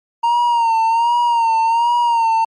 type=tone with vibrato; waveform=triangle; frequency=928 Hz; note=A#5; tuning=8 cents flat; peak=-10 dBFS; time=0.23-2.45 s; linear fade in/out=10 ms; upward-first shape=sine; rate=1.3 Hz; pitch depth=58 cents each way; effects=MP3 48 kbps